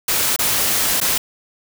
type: noise with dropouts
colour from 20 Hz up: white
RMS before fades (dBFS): -18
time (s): 0.08-1.18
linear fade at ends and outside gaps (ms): 5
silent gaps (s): 0.363-0.389 / 1.003-1.013
effects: none